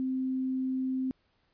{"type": "tone", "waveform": "sine", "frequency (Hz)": 260.4, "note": "C4", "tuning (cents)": -8, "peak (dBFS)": -28, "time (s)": [0, 1.11], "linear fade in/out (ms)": 0, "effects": ["pink hiss -72 dBFS RMS until 1.53 s", "resampled to 11025 Hz"]}